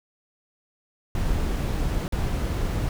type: noise with dropouts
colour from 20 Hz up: brown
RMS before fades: -25 dBFS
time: 1.15-2.89 s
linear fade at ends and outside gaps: 1 ms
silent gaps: 2.08-2.123 s
effects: none